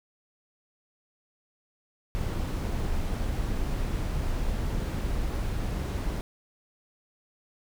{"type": "noise", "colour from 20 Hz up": "brown", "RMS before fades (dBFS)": -29, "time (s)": [2.15, 6.21], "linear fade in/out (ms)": 0, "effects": []}